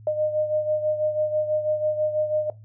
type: beating tone pair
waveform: sine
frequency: 610 / 616.1 Hz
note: D#5 / D#5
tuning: -34 / -17 cents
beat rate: 6.1 Hz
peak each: -22 / -28 dBFS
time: 0.07-2.5 s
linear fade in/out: 2 ms
effects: noise-tail reverb RT60 0.2 s tail -18 dB re dry + added 108 Hz sine -43 dBFS peak until 2.64 s